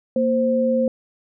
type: tone pair together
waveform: sine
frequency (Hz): 233.1 / 522.9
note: A#3 / C5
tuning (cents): 0 / -1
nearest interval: octave + major second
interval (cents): 1399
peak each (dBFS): -20 / -18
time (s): 0.16-0.88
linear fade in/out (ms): 2
effects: none

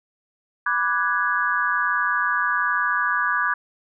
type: chord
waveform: sine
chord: G# half-diminished seventh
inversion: first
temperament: equal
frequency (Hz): 987.8 / 1174.7 / 1480 / 1661.2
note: B5 / D6 / F#6 / G#6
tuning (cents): 0 / 0 / 0 / 0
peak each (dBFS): -28 / -24 / -25 / -23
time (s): 0.66-3.54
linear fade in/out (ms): 5
effects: none

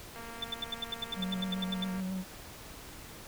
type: click train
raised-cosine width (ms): 0.5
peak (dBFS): -32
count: 426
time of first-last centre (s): 0.16-2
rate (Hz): 231
type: tone bursts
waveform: sine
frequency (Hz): 3520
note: A7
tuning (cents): 0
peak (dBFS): -31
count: 15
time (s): 0.42-1.843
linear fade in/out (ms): 5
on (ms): 23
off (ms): 77
type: tone with vibrato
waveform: triangle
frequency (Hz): 187.5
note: F#3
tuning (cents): +23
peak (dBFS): -31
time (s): 1.15-2.25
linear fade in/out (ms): 50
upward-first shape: sine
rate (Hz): 7.4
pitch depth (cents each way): 27
effects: pink hiss -48 dBFS RMS until 3.27 s

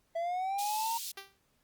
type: linear sweep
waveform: triangle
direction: up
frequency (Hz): 659.3 to 932.3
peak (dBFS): -29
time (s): 0.15-0.98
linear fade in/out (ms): 10
type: high-pass noise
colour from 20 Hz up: pink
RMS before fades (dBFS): -40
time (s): 0.58-1.12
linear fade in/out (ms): 10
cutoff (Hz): 3600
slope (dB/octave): 24
type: tone with exponential decay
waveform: 5% pulse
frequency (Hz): 391.9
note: G4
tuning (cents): 0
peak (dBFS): -28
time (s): 1.17-1.38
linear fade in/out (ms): 5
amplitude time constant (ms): 45
effects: pink hiss -73 dBFS RMS until 1.63 s + Opus 48 kbps

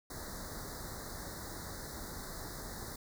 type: band-stop noise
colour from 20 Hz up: pink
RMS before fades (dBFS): -44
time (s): 0.1-2.96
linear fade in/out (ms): 5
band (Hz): 2000 to 3800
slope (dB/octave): 96
effects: none

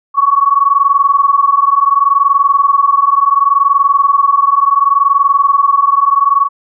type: tone pair together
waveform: sine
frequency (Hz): 1108.3 / 1129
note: C#6 / C#6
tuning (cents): -1 / +31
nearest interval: unison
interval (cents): 32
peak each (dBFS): -10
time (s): 0.14-6.49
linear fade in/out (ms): 50
effects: none

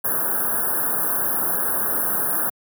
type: band-stop noise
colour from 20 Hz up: white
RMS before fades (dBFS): -22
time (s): 0.04-2.5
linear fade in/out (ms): 10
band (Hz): 1700 to 10000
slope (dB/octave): 96
effects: high-pass 150 Hz 12 dB/octave

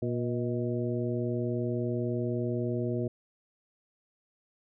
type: harmonic tone with a mistuned harmonic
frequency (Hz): 120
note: B2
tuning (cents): -49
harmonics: 1 / 2 / 3 / 4 / 5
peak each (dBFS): -32 / -34 / -33 / -38 / -39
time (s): 0.02-3.08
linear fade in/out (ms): 5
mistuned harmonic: 5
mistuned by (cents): +67
effects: none

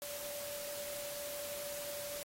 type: tone in noise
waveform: sine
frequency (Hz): 580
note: D5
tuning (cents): -22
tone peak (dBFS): -44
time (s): 0.02-2.23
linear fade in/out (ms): 0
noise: white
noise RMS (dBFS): -45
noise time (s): 0.02-2.23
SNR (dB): -2
effects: AAC 48 kbps

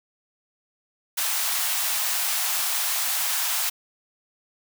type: high-pass noise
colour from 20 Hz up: white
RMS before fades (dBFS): -25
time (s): 1.17-3.7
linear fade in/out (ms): 10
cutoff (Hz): 660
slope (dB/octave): 48
effects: none

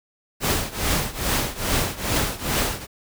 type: noise with tremolo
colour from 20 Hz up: pink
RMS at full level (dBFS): -20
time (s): 0.4-2.87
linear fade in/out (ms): 50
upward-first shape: triangle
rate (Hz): 2.4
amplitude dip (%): 90
effects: none

